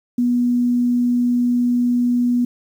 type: tone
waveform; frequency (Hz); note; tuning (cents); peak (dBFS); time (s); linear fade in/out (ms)
sine; 243.6; B3; -24; -14; 0.18-2.45; 5
effects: 8-bit